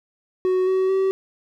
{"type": "tone with pitch steps", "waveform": "triangle", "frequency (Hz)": [370.6, 376.9, 383.2], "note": ["F#4", "F#4", "G4"], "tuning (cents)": [3, 32, -39], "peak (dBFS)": -15, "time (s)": [0.45, 1.11], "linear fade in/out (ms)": 0, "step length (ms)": 220, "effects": []}